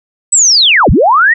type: linear two-way sweep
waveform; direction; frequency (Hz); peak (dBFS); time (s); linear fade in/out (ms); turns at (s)
sine; down then up; 8130 to 32.7 to 1949; -4; 0.32-1.34; 10; 0.9
effects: none